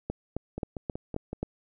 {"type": "two click trains", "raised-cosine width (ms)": 2, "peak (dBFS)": [-17, -21], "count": [6, 5], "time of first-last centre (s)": [[0.1, 1.43], [0.58, 1.33]], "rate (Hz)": [3.76, 5.33], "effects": []}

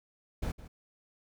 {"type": "noise with echo", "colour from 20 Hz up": "brown", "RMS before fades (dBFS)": -33, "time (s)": [0.42, 0.52], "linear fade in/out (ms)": 10, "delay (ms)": 160, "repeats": 1, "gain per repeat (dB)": -15, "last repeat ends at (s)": 0.68, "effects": []}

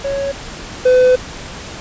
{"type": "tone pair in turn", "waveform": "triangle", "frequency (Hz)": [554, 505.7], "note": ["C#5", "B4"], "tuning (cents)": [-1, 41], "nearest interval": "major second", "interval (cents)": 158, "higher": "first", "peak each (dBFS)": [-15, -5], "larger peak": "second", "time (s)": [[0.04, 0.32], [0.85, 1.16]], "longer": "second", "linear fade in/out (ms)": 10, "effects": ["pink hiss -30 dBFS RMS until 1.8 s", "resampled to 16000 Hz"]}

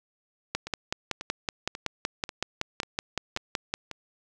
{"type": "two click trains", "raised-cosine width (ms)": 0.2, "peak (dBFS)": [-10, -19], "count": [18, 7], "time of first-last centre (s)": [[0.55, 3.739], [0.67, 3.913]], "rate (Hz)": [5.33, 1.85], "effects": []}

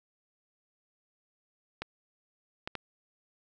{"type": "clicks", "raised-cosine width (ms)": 0.3, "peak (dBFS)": -19, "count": 3, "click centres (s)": [1.82, 2.675, 2.753], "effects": []}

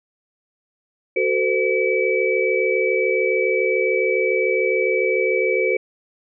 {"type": "tone cluster", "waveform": "sine", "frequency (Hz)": [373.1, 445.9, 513, 2295], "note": ["F#4", "A4", "C5", "D7"], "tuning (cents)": [14, 23, -34, -40], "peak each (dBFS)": -22, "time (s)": [1.16, 5.77], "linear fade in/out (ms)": 5, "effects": []}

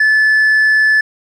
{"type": "tone with hard clipping", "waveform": "triangle", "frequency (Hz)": 1736, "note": "A6", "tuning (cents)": -24, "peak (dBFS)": -7, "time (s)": [0, 1.01], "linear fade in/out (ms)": 5, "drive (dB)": 1, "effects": []}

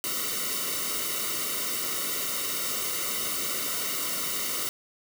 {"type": "noise with comb filter", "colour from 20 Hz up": "white", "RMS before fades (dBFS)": -30, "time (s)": [0.04, 4.69], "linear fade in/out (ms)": 0, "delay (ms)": 1.2, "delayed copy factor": -0.9, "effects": []}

